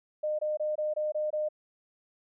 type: tone bursts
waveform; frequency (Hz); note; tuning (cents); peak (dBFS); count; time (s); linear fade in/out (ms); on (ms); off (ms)
sine; 609; D#5; -37; -27; 7; 0.23-1.488; 10; 160; 23
effects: none